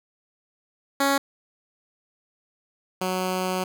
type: tone pair in turn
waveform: 10% pulse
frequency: 277.2 / 185.01 Hz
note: C#4 / F#3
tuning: 0 / 0 cents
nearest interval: perfect fifth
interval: 700 cents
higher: first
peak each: -11 / -16 dBFS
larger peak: first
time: 1-1.18 / 3.01-3.64 s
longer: second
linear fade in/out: 5 ms
effects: none